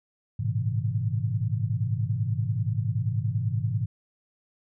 sine tone cluster, 103.3 / 113.7 / 131.2 / 161.6 Hz, G#2 / A#2 / C3 / E3, -9 / -43 / +5 / -34 cents, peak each -28 / -28 / -31 / -34 dBFS, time 0.39-3.86 s, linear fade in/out 10 ms, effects none

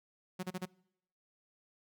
sawtooth tone bursts, 183.9 Hz, F#3, 10 cents flat, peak -32 dBFS, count 4, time 0.39-0.657 s, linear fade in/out 10 ms, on 42 ms, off 33 ms, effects noise-tail reverb RT60 0.8 s tail -25 dB re dry

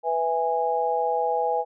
harmonic tone, 164.81 Hz, E3, in tune, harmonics 3 / 4 / 5, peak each -26 / -28 / -24 dBFS, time 0.03-1.65 s, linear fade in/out 50 ms, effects none

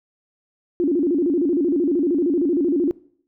sine tone with vibrato, 314.4 Hz, D#4, 18 cents sharp, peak -16 dBFS, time 0.8-2.91 s, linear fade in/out 0 ms, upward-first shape square, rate 13 Hz, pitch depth 190 cents each way, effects noise-tail reverb RT60 0.6 s tail -21 dB re dry

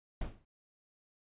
brown noise with exponential decay, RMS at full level -33 dBFS, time 0.21-0.45 s, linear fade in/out 5 ms, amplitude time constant 52 ms, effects resampled to 8000 Hz

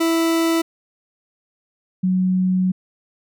40% pulse / sine tone pair in turn, 329.6 / 184.98 Hz, E4 / F#3, 0 / 0 cents, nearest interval minor seventh, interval 1000 cents, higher first, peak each -15 / -15 dBFS, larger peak neither, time 0-0.62 / 2.03-2.72 s, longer second, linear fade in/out 10 ms, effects none

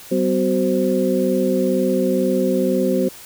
sine tone cluster, 191.9 / 254 / 372.7 / 523 Hz, G3 / B3 / F#4 / C5, -37 / +49 / +13 / -1 cents, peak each -21 dBFS, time 0.11-3.09 s, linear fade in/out 10 ms, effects white hiss -40 dBFS RMS until 3.25 s

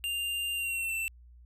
square tone with pitch glide, 2794 to 2680 Hz, F7 to E7, 0 to +28 cents, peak -31 dBFS, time 0.04-1.08 s, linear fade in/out 0 ms, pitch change -72 cents, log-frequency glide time 0.54-0.94 s, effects added 60 Hz sine -51 dBFS peak until 1.45 s

